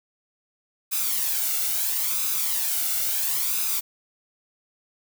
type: noise with flanger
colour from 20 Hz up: blue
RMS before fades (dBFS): -25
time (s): 0.91-3.81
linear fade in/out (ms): 20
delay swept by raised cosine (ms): 0.79 to 1.43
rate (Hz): 0.74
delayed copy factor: +0.6
effects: none